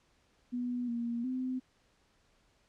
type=tone with pitch steps; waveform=sine; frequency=245.3 / 235.4 / 256.5 Hz; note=B3 / A#3 / C4; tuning=-12 / +17 / -34 cents; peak=-32 dBFS; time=0.52-1.6 s; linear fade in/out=20 ms; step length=360 ms; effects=pink hiss -70 dBFS RMS until 2.68 s + low-pass 7000 Hz 12 dB/octave